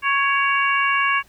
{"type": "harmonic tone with a mistuned harmonic", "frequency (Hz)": 554.4, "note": "C#5", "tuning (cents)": 0, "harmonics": [2, 3, 4, 5], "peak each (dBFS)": [-20, -22, -23, -24], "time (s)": [0.02, 1.23], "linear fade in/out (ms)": 50, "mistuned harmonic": 4, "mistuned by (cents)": 31, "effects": ["pink hiss -55 dBFS RMS until 1.28 s"]}